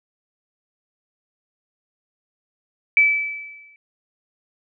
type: tone with exponential decay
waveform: sine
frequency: 2308 Hz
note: D7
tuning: 31 cents flat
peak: -9 dBFS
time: 2.97-3.76 s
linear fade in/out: 1 ms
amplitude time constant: 170 ms
effects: none